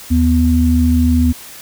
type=tone pair together; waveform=sine; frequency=77.78 / 246.9 Hz; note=D#2 / B3; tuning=0 / 0 cents; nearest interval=octave + minor sixth; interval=2000 cents; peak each=-12 dBFS; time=0.1-1.33 s; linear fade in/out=20 ms; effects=white hiss -35 dBFS RMS until 1.61 s